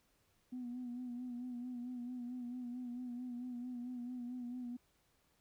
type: tone with vibrato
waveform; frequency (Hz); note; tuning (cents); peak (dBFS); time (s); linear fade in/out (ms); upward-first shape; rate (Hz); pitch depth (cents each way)
sine; 246.1; B3; -6; -40; 0.52-4.77; 10; sine; 4.5; 45
effects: tanh soft clip ceiling -37 dBFS + pink hiss -75 dBFS RMS until 5.4 s